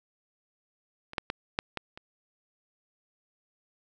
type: clicks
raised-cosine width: 0.3 ms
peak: -26 / -11 / -14 / -10 / -16 / -27 dBFS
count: 6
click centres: 1.134 / 1.182 / 1.301 / 1.589 / 1.773 / 1.975 s
effects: none